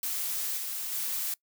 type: noise with level steps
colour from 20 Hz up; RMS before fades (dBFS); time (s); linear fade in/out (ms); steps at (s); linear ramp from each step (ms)
blue; -32 / -35 / -32; 0.03-1.34; 2; 0.57 / 0.92; 10
effects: noise-tail reverb RT60 0.1 s tail -23 dB re dry